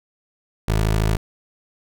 20% pulse tone, 53.3 Hz, G#1, 46 cents sharp, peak -12 dBFS, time 0.68-1.17 s, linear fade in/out 5 ms, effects none

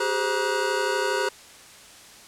square tone cluster, 384.6 / 416.8 / 521 / 952 / 1470 Hz, G4 / G#4 / C5 / A#5 / F#6, -33 / +6 / -7 / +36 / -12 cents, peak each -30 dBFS, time 0-1.29 s, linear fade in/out 5 ms, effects white hiss -47 dBFS RMS until 2.27 s + low-pass 9000 Hz 12 dB/octave

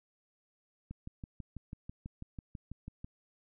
click train, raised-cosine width 5 ms, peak -30 dBFS, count 14, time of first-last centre 0.91-3.045 s, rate 6.09 Hz, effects none

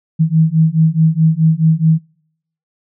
sine beating tone pair, 157.8 / 162.5 Hz, D#3 / E3, +25 / -24 cents, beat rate 4.7 Hz, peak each -12 dBFS, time 0.19-1.99 s, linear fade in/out 20 ms, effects noise-tail reverb RT60 0.7 s tail -26 dB re dry

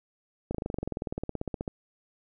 slowing click train, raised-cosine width 2 ms, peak -18 dBFS, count 24, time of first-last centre 0.51-1.678 s, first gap 36 ms, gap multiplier 1.03, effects none

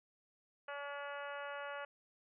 harmonic tone with a mistuned harmonic, 284.9 Hz, C#4, 48 cents sharp, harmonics 2 / 3 / 4 / 5 / 6 / 7 / 8 / 9 / 10, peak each -46 / -50 / -50 / -48 / -52 / -56 / -61 / -57 / -58 dBFS, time 0.68-1.85 s, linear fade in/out 5 ms, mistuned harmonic 10, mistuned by +35 cents, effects none

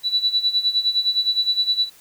sine tone with tremolo, 3951 Hz, B7, in tune, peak -14 dBFS, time 0.03-1.9 s, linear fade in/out 50 ms, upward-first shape sine, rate 9.7 Hz, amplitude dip 80%, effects white hiss -50 dBFS RMS until 2 s

